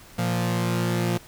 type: tone pair together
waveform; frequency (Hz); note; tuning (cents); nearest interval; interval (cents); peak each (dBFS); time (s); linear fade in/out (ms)
sawtooth; 116.54 / 174.61; A#2 / F3; 0 / 0; perfect fifth; 700; -21; 0.18-1.18; 10
effects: pink hiss -48 dBFS RMS until 1.27 s